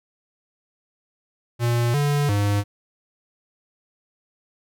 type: tone with pitch steps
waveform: square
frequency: 119 / 144.8 / 102.1 Hz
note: A#2 / D3 / G#2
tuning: +36 / -24 / -29 cents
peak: -19 dBFS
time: 1.59-2.64 s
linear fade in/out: 50 ms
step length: 350 ms
effects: none